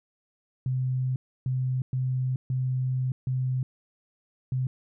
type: tone bursts at uneven times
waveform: sine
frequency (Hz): 128.8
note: C3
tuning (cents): -27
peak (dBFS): -24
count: 6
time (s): 0.66-1.16 / 1.46-1.82 / 1.93-2.36 / 2.5-3.12 / 3.27-3.63 / 4.52-4.67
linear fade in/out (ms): 2
effects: none